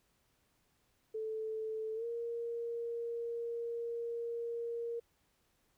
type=tone with pitch glide; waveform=sine; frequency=438.7 to 467.5 Hz; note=A4 to A#4; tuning=-5 to +5 cents; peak=-36 dBFS; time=1.14-5 s; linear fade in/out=10 ms; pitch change=+110 cents; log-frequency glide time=1.95-2.05 s; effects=pink hiss -75 dBFS RMS until 5.77 s